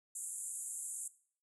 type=band-pass noise; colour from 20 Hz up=pink; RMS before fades=-43 dBFS; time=0.15-1.08 s; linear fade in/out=5 ms; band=7100 to 11000 Hz; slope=96 dB/octave; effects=noise-tail reverb RT60 0.5 s tail -18 dB re dry